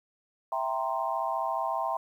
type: chord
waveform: sine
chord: C dominant seventh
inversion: first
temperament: equal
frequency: 659.3 / 784 / 932.3 / 1046.5 Hz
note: E5 / G5 / Bb5 / C6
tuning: 0 / 0 / 0 / 0 cents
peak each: -33 dBFS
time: 0.52-1.97 s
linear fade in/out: 2 ms
effects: 10-bit